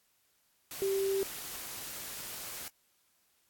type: tone in noise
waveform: sine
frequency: 390 Hz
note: G4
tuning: 9 cents flat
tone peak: -28 dBFS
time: 0.82-1.23 s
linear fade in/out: 0 ms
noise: white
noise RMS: -42 dBFS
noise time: 0.71-2.68 s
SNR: +11 dB
effects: white hiss -72 dBFS RMS until 3.49 s + AAC 64 kbps